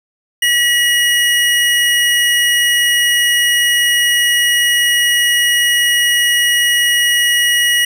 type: tone pair together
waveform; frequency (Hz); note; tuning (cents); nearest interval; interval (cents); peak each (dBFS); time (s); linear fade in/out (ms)
square; 1932 / 2897; B6 / F#7; -39 / -37; perfect fifth; 702; -14; 0.42-7.85; 5
effects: none